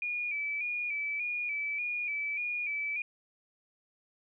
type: tone with vibrato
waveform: sine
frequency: 2372 Hz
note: D7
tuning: 17 cents sharp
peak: -31 dBFS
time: 0.02-3.02 s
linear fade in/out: 2 ms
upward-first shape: square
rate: 1.7 Hz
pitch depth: 48 cents each way
effects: none